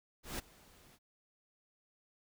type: noise with ADSR envelope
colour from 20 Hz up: pink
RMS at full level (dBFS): -39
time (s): 0.23-0.99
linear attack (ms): 160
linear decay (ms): 12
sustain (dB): -23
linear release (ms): 47
effects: none